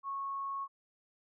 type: tone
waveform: sine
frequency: 1100 Hz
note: C#6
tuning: 14 cents flat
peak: -35 dBFS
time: 0.03-0.68 s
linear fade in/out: 50 ms
effects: none